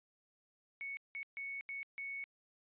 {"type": "tone bursts at uneven times", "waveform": "sine", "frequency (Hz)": 2217, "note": "C#7", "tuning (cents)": 0, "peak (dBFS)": -39, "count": 5, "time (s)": [[0.81, 0.97], [1.15, 1.23], [1.37, 1.61], [1.69, 1.83], [1.98, 2.24]], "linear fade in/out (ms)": 0, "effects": ["tanh soft clip ceiling -37 dBFS", "resampled to 8000 Hz"]}